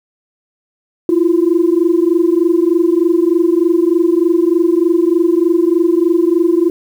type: tone pair together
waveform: sine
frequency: 329.6 / 352.9 Hz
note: E4 / F4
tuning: 0 / +18 cents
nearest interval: minor second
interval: 118 cents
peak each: -11 dBFS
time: 1.09-6.7 s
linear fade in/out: 2 ms
effects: tanh soft clip ceiling -3 dBFS + 7-bit